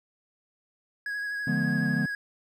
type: tone with vibrato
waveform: triangle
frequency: 1661.2 Hz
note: G#6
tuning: in tune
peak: -28 dBFS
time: 1.06-2.15 s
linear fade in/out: 2 ms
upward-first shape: sine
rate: 12 Hz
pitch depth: 21 cents each way
type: chord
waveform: triangle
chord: D diminished seventh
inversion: none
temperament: equal with one note detuned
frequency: 146.83 / 174.61 / 213 / 246.9 Hz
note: D3 / F3 / Ab3 / Cb4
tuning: 0 / 0 / +44 / 0 cents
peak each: -28 dBFS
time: 1.47-2.06 s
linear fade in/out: 5 ms
effects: none